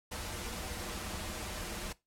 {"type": "noise with comb filter", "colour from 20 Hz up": "pink", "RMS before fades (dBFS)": -40, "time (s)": [0.11, 1.93], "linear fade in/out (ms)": 10, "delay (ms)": 7.3, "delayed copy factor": -0.6, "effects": ["noise-tail reverb RT60 0.2 s tail -19 dB re dry", "low-pass 12000 Hz 12 dB/octave"]}